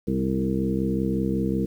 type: harmonic tone with a mistuned harmonic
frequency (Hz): 65.41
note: C2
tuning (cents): 0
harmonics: 1 / 2 / 3 / 4 / 5 / 6 / 7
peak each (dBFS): -33 / -31 / -25 / -30 / -29 / -37 / -31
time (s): 0.07-1.66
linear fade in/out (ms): 10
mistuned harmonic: 5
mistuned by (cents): +22
effects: 9-bit